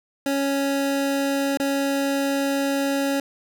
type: tone with dropouts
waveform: 25% pulse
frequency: 277.2 Hz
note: C#4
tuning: in tune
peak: -17 dBFS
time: 0.26-3.2 s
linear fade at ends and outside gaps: 2 ms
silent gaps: 1.573-1.599 s
effects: none